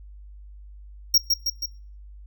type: tone with echo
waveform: square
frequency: 5590 Hz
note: F8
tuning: 1 cent sharp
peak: -14 dBFS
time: 1.14-1.18 s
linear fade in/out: 5 ms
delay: 160 ms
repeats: 3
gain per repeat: -4 dB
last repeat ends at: 1.66 s
effects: noise-tail reverb RT60 0.4 s tail -23 dB re dry + added 50 Hz sine -41 dBFS peak until 2.26 s